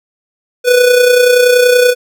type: tone with amplitude modulation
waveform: square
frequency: 493.9 Hz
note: B4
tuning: in tune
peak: -4 dBFS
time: 0.64-1.95 s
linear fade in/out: 50 ms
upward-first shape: sine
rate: 30.5 Hz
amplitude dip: 50%
effects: none